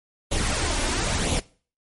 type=noise with flanger; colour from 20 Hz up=pink; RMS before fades=-24 dBFS; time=0.31-1.4 s; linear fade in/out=10 ms; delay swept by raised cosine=0.28 to 3.38 ms; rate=0.99 Hz; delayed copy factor=+0.55; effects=noise-tail reverb RT60 0.4 s tail -21 dB re dry + MP3 48 kbps